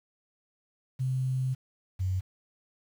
sine tone pair in turn, 130 / 93.15 Hz, C3 / F#2, -11 / +12 cents, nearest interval tritone, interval 577 cents, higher first, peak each -26 dBFS, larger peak neither, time 0.99-1.55 / 1.99-2.21 s, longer first, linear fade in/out 20 ms, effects 9-bit

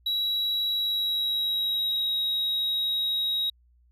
triangle tone with pitch glide, 3889 to 3807 Hz, B7 to A#7, -27 to +36 cents, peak -23 dBFS, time 0.06-3.5 s, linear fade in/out 5 ms, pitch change -37 cents, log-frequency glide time 0.73-2.17 s, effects added 60 Hz sine -58 dBFS peak until 3.91 s

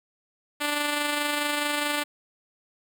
5% pulse tone with amplitude modulation, 293.7 Hz, D4, in tune, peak -12 dBFS, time 0.6-2.04 s, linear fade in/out 20 ms, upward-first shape sine, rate 24.7 Hz, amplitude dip 35%, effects none

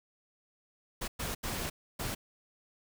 pink noise bursts at uneven times, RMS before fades -36 dBFS, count 4, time 1.01-1.08 / 1.19-1.35 / 1.43-1.7 / 1.99-2.15 s, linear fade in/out 10 ms, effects none

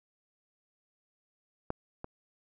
clicks, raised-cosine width 1 ms, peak -18 / -25 dBFS, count 2, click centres 1.704 / 2.044 s, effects none

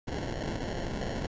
pink noise with sample-and-hold, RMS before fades -34 dBFS, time 0.07-1.27 s, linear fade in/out 10 ms, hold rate 1225 Hz, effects resampled to 16000 Hz

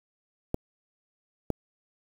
clicks, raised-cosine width 2 ms, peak -13 dBFS, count 2, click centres 0.544 / 1.503 s, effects 7-bit

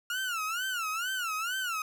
30% pulse tone with vibrato, 1396.9 Hz, F6, in tune, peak -28 dBFS, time 0.1-1.82 s, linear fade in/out 2 ms, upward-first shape sine, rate 2.2 Hz, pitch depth 180 cents each way, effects none

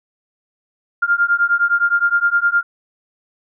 sine beating tone pair, 1396.9 / 1406.6 Hz, F6 / F6, 0 / +12 cents, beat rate 9.7 Hz, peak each -16 dBFS, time 1.02-2.63 s, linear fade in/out 10 ms, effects none

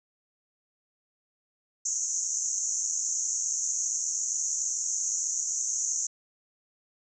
white band-pass noise, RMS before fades -30 dBFS, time 1.85-6.07 s, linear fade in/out 5 ms, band 6100 to 7000 Hz, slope 96 dB/octave, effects none

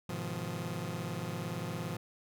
sawtooth chord, F half-diminished seventh, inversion first, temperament just, 104.77 / 125.72 / 157.15 / 174.61 Hz, Ab2 / Cb3 / Eb3 / F3, +16 / +31 / +18 / 0 cents, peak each -39 / -38 / -37 / -36 dBFS, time 0.09-1.97 s, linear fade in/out 5 ms, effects none

